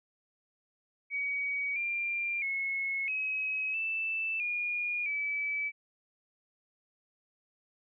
sine tone with pitch steps, 2260 / 2383 / 2183 / 2549 / 2646 / 2432 / 2299 Hz, C#7 / D7 / C#7 / D#7 / E7 / D#7 / D7, +33 / +25 / -27 / +41 / +6 / -40 / -37 cents, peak -30 dBFS, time 1.1-5.72 s, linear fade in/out 50 ms, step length 660 ms, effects none

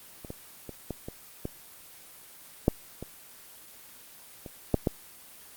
clicks, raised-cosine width 2 ms, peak -27 / -23 / -25 / -19 / -23 / -18 / -6 / -23 / -26 / -8 / -11 dBFS, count 11, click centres 0.248 / 0.304 / 0.693 / 0.907 / 1.085 / 1.454 / 2.681 / 3.026 / 4.462 / 4.743 / 4.872 s, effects white hiss -50 dBFS RMS until 5.56 s + Opus 24 kbps

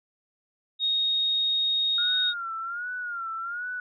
sine tone, 3733 Hz, A#7, 2 cents sharp, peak -22 dBFS, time 0.79-2.34 s, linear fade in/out 50 ms
sine tone with vibrato, 1407 Hz, F6, 12 cents sharp, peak -30 dBFS, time 1.98-3.8 s, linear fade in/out 2 ms, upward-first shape sine, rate 1.3 Hz, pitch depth 98 cents each way
effects none

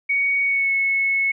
sine tone with pitch glide, 2238 to 2196 Hz, C#7 to C#7, +16 to -17 cents, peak -17 dBFS, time 0.09-1.32 s, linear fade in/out 10 ms, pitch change -33 cents, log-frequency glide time 0.43-0.72 s, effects none

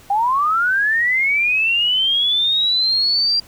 sine linear sweep, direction up, 779 to 4773 Hz, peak -14 dBFS, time 0.1-3.4 s, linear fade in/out 5 ms, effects pink hiss -46 dBFS RMS until 3.47 s

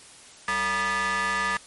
30% pulse ring-modulated tone, 255.3 Hz, C4, 42 cents flat, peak -18 dBFS, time 0.48-1.57 s, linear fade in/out 2 ms, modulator 1470 Hz, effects white hiss -48 dBFS RMS until 1.66 s + MP3 48 kbps

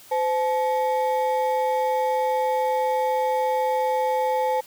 triangle ring-modulated tone, 688 Hz, F5, 26 cents flat, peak -15 dBFS, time 0.11-4.61 s, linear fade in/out 10 ms, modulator 175 Hz, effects white hiss -48 dBFS RMS until 4.66 s

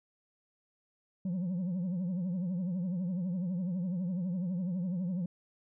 sine tone with vibrato, 180.5 Hz, F#3, 43 cents flat, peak -28 dBFS, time 1.25-5.26 s, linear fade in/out 5 ms, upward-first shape triangle, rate 12 Hz, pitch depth 140 cents each way, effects tanh soft clip ceiling -30 dBFS

